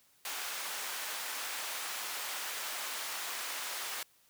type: high-pass noise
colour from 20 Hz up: pink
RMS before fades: -39 dBFS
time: 0.25-4.03 s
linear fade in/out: 2 ms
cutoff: 980 Hz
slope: 12 dB/octave
effects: white hiss -67 dBFS RMS until 4.29 s